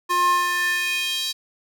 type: tone with high-pass filter sweep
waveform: square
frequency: 354.8 Hz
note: F4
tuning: 27 cents sharp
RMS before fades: -22 dBFS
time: 0.09-1.33 s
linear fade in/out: 20 ms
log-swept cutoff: 810 to 4100 Hz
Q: 3.6
effects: none